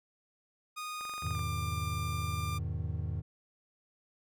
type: tone with pitch glide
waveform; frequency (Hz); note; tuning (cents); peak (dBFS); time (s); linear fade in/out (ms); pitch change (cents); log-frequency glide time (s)
sawtooth; 1234 to 1192.7; D#6 to D6; -15 to +26; -34; 0.76-2.59; 20; -59; 1.32-1.37
type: click train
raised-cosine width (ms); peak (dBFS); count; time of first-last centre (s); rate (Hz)
0.5; -34; 10; 1.01-1.393; 23.5
type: chord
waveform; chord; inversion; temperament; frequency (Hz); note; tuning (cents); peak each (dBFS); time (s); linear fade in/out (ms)
triangle; E major seventh; none; equal; 82.41 / 103.83 / 123.47 / 155.56; E2 / G#2 / B2 / D#3; 0 / 0 / 0 / 0; -34 / -36 / -40 / -38; 1.22-3.22; 20
effects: none